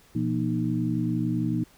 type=tone cluster; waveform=sine; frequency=120.6 / 171.5 / 238.6 / 309.5 Hz; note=B2 / F3 / A#3 / D#4; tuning=-41 / -31 / +41 / -9 cents; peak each=-29 dBFS; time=0.15-1.64 s; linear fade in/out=5 ms; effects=pink hiss -57 dBFS RMS until 1.77 s